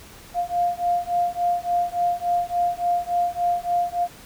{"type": "beating tone pair", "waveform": "sine", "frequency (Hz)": [700, 703.5], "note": ["F5", "F5"], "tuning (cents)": [4, 12], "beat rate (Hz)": 3.5, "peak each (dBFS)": -23, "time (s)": [0.34, 4.08], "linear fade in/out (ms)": 50, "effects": ["pink hiss -45 dBFS RMS until 4.25 s"]}